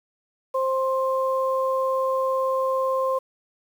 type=tone pair together; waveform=sine; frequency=526.5 / 1053 Hz; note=C5 / C6; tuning=+11 / +11 cents; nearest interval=octave; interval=1200 cents; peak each=-22 / -25 dBFS; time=0.54-3.19 s; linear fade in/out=10 ms; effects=8-bit